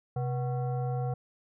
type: tone with frequency modulation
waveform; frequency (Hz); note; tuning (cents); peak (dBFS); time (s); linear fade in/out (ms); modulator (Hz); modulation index
sine; 129.9; C3; -12; -28; 0.16-1.14; 5; 615; 0.69
effects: none